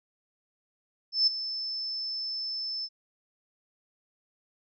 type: tone with ADSR envelope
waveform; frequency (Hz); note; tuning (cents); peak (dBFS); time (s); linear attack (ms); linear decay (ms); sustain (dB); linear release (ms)
sine; 5270; E8; -1; -18; 1.12-2.89; 150; 13; -13; 49
effects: none